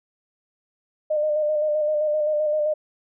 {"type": "tone with vibrato", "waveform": "sine", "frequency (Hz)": 606, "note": "D#5", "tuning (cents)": -46, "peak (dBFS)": -19, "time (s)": [1.1, 2.74], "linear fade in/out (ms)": 10, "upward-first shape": "square", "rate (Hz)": 7.7, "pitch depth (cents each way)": 26, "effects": []}